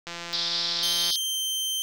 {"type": "click train", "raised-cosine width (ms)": 0.2, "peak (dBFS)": -18, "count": 178, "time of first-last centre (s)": [0.07, 1.105], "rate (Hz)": 171}
{"type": "band-pass noise", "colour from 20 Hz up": "white", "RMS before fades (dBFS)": -28, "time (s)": [0.33, 1.16], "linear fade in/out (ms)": 0, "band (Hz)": [3300, 5300], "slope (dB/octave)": 96}
{"type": "tone with pitch glide", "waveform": "sawtooth", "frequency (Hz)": [3144, 3120], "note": ["G7", "G7"], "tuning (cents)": [4, -9], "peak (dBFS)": -23, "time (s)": [0.83, 1.82], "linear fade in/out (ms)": 0, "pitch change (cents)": -13, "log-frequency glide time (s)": [1.22, 1.4]}
{"effects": []}